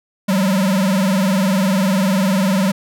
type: tone with vibrato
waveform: square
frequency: 192.3 Hz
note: G3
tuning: 33 cents flat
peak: -14 dBFS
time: 0.28-2.72 s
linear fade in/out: 10 ms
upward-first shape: sine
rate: 20 Hz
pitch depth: 130 cents each way
effects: none